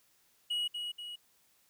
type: tone with echo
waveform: triangle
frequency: 2908 Hz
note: F#7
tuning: 31 cents flat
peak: -29 dBFS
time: 0.5-0.68 s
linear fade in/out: 10 ms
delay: 240 ms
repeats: 2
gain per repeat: -5 dB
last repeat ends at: 1.16 s
effects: white hiss -69 dBFS RMS until 1.69 s